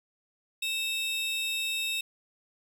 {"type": "tone pair together", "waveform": "45% pulse", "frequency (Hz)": [2637, 3729], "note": ["E7", "A#7"], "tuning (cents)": [0, 0], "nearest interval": "tritone", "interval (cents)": 600, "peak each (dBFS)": [-32, -32], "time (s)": [0.62, 2.01], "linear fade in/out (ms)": 5, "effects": []}